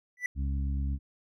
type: tone with exponential growth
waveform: triangle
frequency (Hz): 1978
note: B6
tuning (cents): +2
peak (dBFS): -22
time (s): 0.17-0.26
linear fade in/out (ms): 2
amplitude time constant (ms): 19
type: harmonic tone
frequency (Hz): 68.8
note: C#2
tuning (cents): -12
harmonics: 1 / 2 / 3 / 4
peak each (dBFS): -28 / -38 / -42 / -44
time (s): 0.35-0.99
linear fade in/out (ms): 50
effects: none